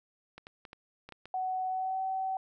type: clicks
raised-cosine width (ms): 0.3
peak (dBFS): -30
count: 7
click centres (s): 0.38 / 0.469 / 0.652 / 0.731 / 1.09 / 1.123 / 1.256
type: tone with pitch glide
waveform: sine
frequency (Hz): 747 to 761.8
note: F#5 to G5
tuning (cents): +16 to -50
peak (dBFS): -30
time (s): 1.34-2.37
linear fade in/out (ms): 2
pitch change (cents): +34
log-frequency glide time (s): 1.68-2.01
effects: none